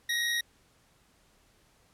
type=tone pair together; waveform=25% pulse; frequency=1883 / 1944.9 Hz; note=A#6 / B6; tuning=+17 / -27 cents; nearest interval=minor second; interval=56 cents; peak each=-24 / -35 dBFS; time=0.09-0.41 s; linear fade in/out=5 ms; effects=pink hiss -65 dBFS RMS until 1.93 s + low-pass 12000 Hz 12 dB/octave